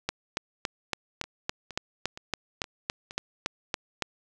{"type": "two click trains", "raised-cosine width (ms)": 0.2, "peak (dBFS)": [-23, -10], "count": [5, 15], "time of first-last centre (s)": [[1.24, 3.109], [0.09, 4.023]], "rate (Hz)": [2.14, 3.56], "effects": []}